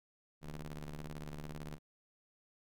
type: ring-modulated tone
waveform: sawtooth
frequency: 73.3 Hz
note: D2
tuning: 3 cents flat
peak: -36 dBFS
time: 0.41-1.79 s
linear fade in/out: 50 ms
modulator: 82.2 Hz
effects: none